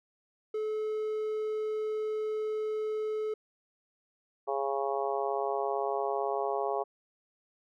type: tone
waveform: triangle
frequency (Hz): 431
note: A4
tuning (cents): -36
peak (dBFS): -28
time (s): 0.54-3.34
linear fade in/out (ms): 5
type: harmonic tone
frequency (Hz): 137.8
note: C#3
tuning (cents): -10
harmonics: 3 / 4 / 5 / 6 / 7 / 8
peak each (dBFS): -33 / -36 / -34 / -36 / -41 / -39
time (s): 4.47-6.84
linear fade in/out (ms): 20
effects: none